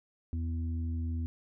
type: harmonic tone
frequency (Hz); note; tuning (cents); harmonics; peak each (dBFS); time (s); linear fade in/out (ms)
82.4; E2; 0; 1 / 3 / 4; -31 / -40 / -54; 0.33-1.26; 0
effects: none